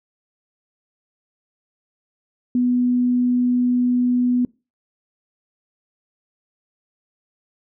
sine tone, 246.9 Hz, B3, in tune, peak -15 dBFS, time 2.55-4.45 s, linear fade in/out 2 ms, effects noise-tail reverb RT60 0.3 s tail -24 dB re dry

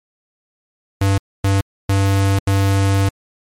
square tone bursts at uneven times, 98 Hz, G2, in tune, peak -13 dBFS, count 4, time 1.01-1.18 / 1.44-1.61 / 1.89-2.39 / 2.47-3.09 s, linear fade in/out 5 ms, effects MP3 64 kbps

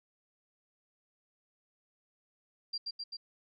sine tone with echo, 4745 Hz, D8, 17 cents sharp, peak -33 dBFS, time 2.73-2.78 s, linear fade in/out 10 ms, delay 130 ms, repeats 3, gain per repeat -2 dB, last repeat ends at 3.17 s, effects none

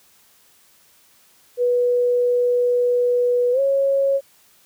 sine tone with pitch glide, 489.3 to 549.2 Hz, B4 to C#5, -16 to -16 cents, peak -15 dBFS, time 1.57-4.21 s, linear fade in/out 50 ms, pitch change +200 cents, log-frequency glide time 3.52-3.6 s, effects white hiss -55 dBFS RMS until 4.65 s + high-pass 60 Hz 12 dB/octave

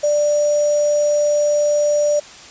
sine tone with sample-and-hold, 590 Hz, D5, 8 cents sharp, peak -13 dBFS, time 0.03-2.2 s, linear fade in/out 10 ms, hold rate 6300 Hz, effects white hiss -39 dBFS RMS until 2.5 s + resampled to 16000 Hz

